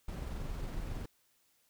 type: noise with amplitude modulation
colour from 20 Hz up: brown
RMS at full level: -38 dBFS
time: 0.08-1.06 s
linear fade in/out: 5 ms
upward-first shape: sine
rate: 21.8 Hz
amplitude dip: 25%
effects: white hiss -72 dBFS RMS until 1.69 s